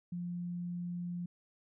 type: tone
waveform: sine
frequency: 175.3 Hz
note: F3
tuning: 7 cents sharp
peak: -36 dBFS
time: 0.12-1.26 s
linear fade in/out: 5 ms
effects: none